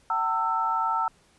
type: tone cluster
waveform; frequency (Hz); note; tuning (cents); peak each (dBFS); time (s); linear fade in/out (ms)
sine; 759 / 902 / 1323; F#5 / A5 / E6; +44 / +43 / +6; -32 / -26 / -26; 0.1-1.08; 2
effects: pink hiss -61 dBFS RMS until 1.38 s + resampled to 24000 Hz